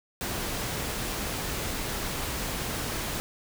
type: noise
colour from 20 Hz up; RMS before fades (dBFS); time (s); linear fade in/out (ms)
pink; -32; 0.21-3.2; 0
effects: none